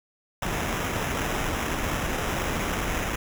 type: noise with sample-and-hold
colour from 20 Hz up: pink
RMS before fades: -28 dBFS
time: 0.42-3.16 s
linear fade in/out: 5 ms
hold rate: 4410 Hz
effects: none